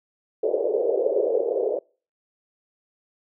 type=band-pass noise; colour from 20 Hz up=white; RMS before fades=-23 dBFS; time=0.43-1.79 s; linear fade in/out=5 ms; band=410 to 540 Hz; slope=48 dB/octave; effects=noise-tail reverb RT60 0.4 s tail -26 dB re dry